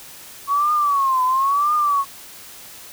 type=tone with vibrato; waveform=sine; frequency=1110 Hz; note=C#6; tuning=2 cents sharp; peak=-15 dBFS; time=0.47-2.05 s; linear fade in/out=50 ms; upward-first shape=triangle; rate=0.98 Hz; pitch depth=170 cents each way; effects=white hiss -40 dBFS RMS until 2.92 s